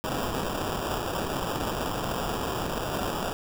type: noise with sample-and-hold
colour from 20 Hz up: violet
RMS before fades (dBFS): -30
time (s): 0.04-3.33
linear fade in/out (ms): 0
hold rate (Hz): 2100
effects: none